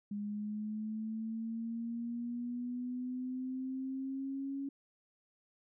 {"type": "linear sweep", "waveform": "sine", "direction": "up", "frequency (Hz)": [204.4, 277.2], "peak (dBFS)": -36, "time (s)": [0.11, 4.69], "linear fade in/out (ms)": 5, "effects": []}